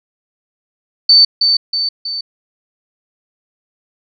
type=tone with echo; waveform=sine; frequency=4540 Hz; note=C#8; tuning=41 cents sharp; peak=-4 dBFS; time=1.09-1.25 s; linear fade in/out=5 ms; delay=320 ms; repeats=3; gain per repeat=-5 dB; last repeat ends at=2.21 s; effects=none